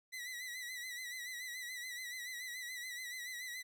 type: tone with vibrato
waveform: sawtooth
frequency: 1977 Hz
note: B6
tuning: 1 cent sharp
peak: -39 dBFS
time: 0.12-3.63 s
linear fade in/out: 20 ms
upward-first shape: sine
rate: 7 Hz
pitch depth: 64 cents each way
effects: none